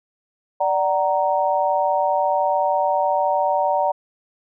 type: chord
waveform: sine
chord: D augmented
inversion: none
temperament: equal with one note detuned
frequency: 587.3 / 753.4 / 932.3 Hz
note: D5 / F#5 / A#5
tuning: 0 / +31 / 0 cents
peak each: -21 dBFS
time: 0.6-3.92 s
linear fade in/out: 10 ms
effects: none